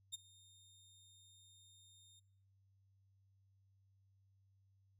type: tone with ADSR envelope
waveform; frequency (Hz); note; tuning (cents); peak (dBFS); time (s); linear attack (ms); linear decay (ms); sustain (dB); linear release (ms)
25% pulse; 3661; A#7; -32; -37; 0.12-2.2; 22; 19; -23; 11
effects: noise-tail reverb RT60 0.7 s tail -20 dB re dry + added 97 Hz sine -70 dBFS peak until 4.99 s